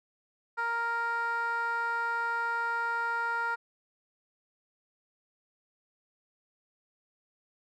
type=tone with band-pass filter; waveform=15% pulse; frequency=466.2 Hz; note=A#4; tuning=in tune; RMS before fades=-31 dBFS; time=0.57-3.56 s; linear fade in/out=20 ms; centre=1200 Hz; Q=7.1; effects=none